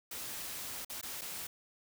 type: noise with dropouts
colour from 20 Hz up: white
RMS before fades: -42 dBFS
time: 0.11-1.47 s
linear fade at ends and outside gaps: 5 ms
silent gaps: 0.849-0.897 / 1.013-1.028 / 1.212-1.216 s
effects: none